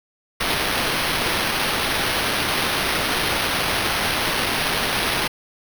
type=noise with sample-and-hold; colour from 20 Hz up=violet; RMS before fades=-22 dBFS; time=0.4-5.28 s; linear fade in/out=10 ms; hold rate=7350 Hz; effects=none